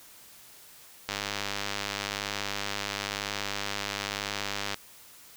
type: click train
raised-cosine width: 0.2 ms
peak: -13 dBFS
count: 370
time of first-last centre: 1.09-4.743 s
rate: 101 Hz
effects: white hiss -52 dBFS RMS until 5.36 s